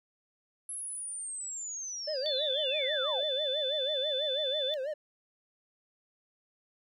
sine linear sweep, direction down, 11010 to 523.3 Hz, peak -36 dBFS, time 0.69-3.23 s, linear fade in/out 2 ms
triangle tone with vibrato, 566 Hz, C#5, 36 cents sharp, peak -30 dBFS, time 2.07-4.94 s, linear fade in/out 10 ms, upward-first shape sine, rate 6.1 Hz, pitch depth 170 cents each way
sine tone, 3510 Hz, A7, 5 cents flat, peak -31 dBFS, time 2.26-4.74 s, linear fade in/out 0 ms
effects none

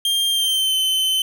45% pulse tone with pitch glide, 3195 to 3063 Hz, G7 to G7, +32 to -41 cents, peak -17 dBFS, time 0.05-1.22 s, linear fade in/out 2 ms, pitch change -73 cents, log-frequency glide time 0.3-0.75 s, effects 9-bit

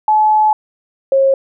sine tone pair in turn, 858 / 540.5 Hz, A5 / C#5, -44 / -44 cents, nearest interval minor sixth, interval 800 cents, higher first, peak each -8 dBFS, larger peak neither, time 0.08-0.53 / 1.12-1.34 s, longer first, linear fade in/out 2 ms, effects none

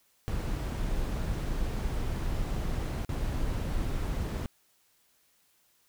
brown noise with dropouts, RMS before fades -31 dBFS, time 0.28-4.46 s, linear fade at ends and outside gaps 0 ms, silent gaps 3.048-3.092 s, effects white hiss -68 dBFS RMS until 5.88 s

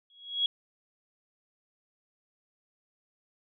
sine tone with exponential growth, 3322 Hz, G#7, in tune, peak -21 dBFS, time 0.1-0.46 s, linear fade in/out 2 ms, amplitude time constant 77 ms, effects none

